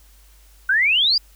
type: exponential sweep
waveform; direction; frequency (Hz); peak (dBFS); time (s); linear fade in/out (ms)
sine; up; 1478 to 4973; -14; 0.69-1.18; 5
effects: added 50 Hz sine -48 dBFS peak until 1.35 s + white hiss -55 dBFS RMS until 1.35 s